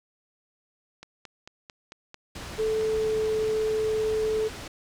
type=click train; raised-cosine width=0.2 ms; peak=-25 dBFS; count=12; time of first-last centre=1.03-3.48 s; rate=4.49 Hz
type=low-pass noise; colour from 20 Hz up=pink; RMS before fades=-39 dBFS; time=2.35-4.68 s; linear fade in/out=5 ms; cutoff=7200 Hz; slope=12 dB/octave
type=tone with pitch glide; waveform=sine; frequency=437.8 to 435 Hz; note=A4 to A4; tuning=-9 to -20 cents; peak=-23 dBFS; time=2.58-4.49 s; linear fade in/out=20 ms; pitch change=-11 cents; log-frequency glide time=2.85-3.26 s
effects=none